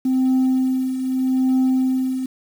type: tone with tremolo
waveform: sine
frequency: 259.5 Hz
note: C4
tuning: 14 cents flat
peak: -11 dBFS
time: 0.05-2.26 s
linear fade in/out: 5 ms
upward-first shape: triangle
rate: 0.81 Hz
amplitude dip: 70%
effects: tanh soft clip ceiling -13 dBFS + 7-bit